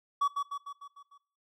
triangle tone with echo, 1135 Hz, C#6, 41 cents sharp, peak -21 dBFS, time 0.21-0.28 s, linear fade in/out 10 ms, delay 150 ms, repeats 6, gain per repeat -5 dB, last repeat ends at 1.18 s, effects noise-tail reverb RT60 0.5 s tail -20 dB re dry + tanh soft clip ceiling -18 dBFS

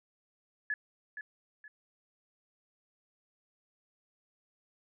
sine tone with echo, 1708 Hz, G#6, 48 cents sharp, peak -30 dBFS, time 0.7-0.74 s, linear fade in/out 2 ms, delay 470 ms, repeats 2, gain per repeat -9 dB, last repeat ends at 1.68 s, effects none

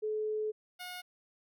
sine / 10% pulse tone pair in turn, 429.5 / 722.3 Hz, A4 / F#5, -42 / -42 cents, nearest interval major sixth, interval 900 cents, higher second, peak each -31 / -33 dBFS, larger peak first, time 0.02-0.52 / 0.79-1.02 s, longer first, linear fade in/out 20 ms, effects none

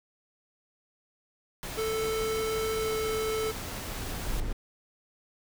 pink noise, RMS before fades -38 dBFS, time 1.63-4.4 s, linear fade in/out 0 ms
square tone with pitch glide, 440.7 to 437.9 Hz, A4 to A4, +3 to -8 cents, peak -29 dBFS, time 1.77-3.52 s, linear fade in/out 20 ms, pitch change -11 cents, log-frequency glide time 2.74-2.94 s
brown noise with exponential growth, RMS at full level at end -31 dBFS, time 2.09-4.53 s, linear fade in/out 5 ms, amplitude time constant 530 ms
effects none

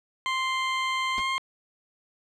20% pulse tone with pitch glide, 1046.5 to 1061.7 Hz, C6 to C6, 0 to +25 cents, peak -20 dBFS, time 0.26-1.38 s, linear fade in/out 0 ms, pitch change +25 cents, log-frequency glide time 1.15-1.2 s
pink noise with exponential decay, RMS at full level -33 dBFS, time 1.18-1.26 s, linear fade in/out 0 ms, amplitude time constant 16 ms
effects low-pass 5000 Hz 12 dB/octave

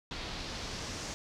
pink noise with low-pass filter sweep, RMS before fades -40 dBFS, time 0.11-1.14 s, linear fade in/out 0 ms, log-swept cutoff 4100 to 6500 Hz, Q 2, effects none

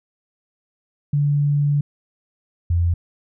sine tone pair in turn, 144.7 / 85.85 Hz, D3 / F2, -25 / -29 cents, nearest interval major sixth, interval 904 cents, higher first, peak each -15 dBFS, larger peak neither, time 1.13-1.81 / 2.7-2.94 s, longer first, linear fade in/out 5 ms, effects none

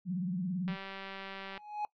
sine tone with vibrato, 181.3 Hz, F#3, 35 cents flat, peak -31 dBFS, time 0.05-0.77 s, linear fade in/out 50 ms, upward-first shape triangle, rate 18 Hz, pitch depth 140 cents each way
click train, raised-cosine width 0.3 ms, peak -27 dBFS, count 175, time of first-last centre 0.68-1.577 s, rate 194 Hz
triangle tone with exponential growth, 838 Hz, G#5, 15 cents sharp, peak -28 dBFS, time 1.42-1.85 s, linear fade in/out 1 ms, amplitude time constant 93 ms
effects noise-tail reverb RT60 0.1 s tail -21 dB re dry + low-pass 4000 Hz 12 dB/octave

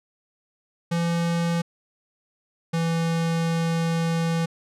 square tone pair in turn, 169.5 / 165.72 Hz, E3 / E3, +49 / +9 cents, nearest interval unison, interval 40 cents, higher first, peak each -22 dBFS, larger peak neither, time 0.91-1.62 / 2.73-4.46 s, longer second, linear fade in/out 10 ms, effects low-pass 9000 Hz 12 dB/octave

